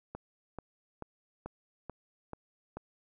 click train, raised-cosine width 1 ms, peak -26 dBFS, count 7, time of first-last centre 0.15-2.77 s, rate 2.29 Hz, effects none

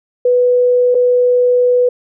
sine tone with dropouts, 493.9 Hz, B4, in tune, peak -8 dBFS, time 0.25-1.89 s, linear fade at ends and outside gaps 5 ms, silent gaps 0.946-0.95 s, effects none

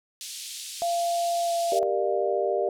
pink band-pass noise, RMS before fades -38 dBFS, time 0.21-1.79 s, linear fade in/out 0 ms, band 3200 to 11000 Hz, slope 24 dB/octave
sine tone with pitch glide, 688 to 682.5 Hz, F5 to F5, -26 to -40 cents, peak -23 dBFS, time 0.82-1.83 s, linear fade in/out 0 ms, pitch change -14 cents, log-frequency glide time 1.45-1.51 s
sine chord, G minor seventh, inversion none, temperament equal with one note detuned, 392 / 466.2 / 599.7 / 698.5 Hz, G4 / Bb4 / D5 / F5, 0 / 0 / +36 / 0 cents, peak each -27 / -29 / -27 / -30 dBFS, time 1.72-2.69 s, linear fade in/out 2 ms
effects none

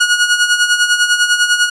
sawtooth tone with tremolo, 1450 Hz, F#6, 35 cents flat, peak -4 dBFS, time 0-1.7 s, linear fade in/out 10 ms, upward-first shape sine, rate 10 Hz, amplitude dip 65%, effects resampled to 22050 Hz

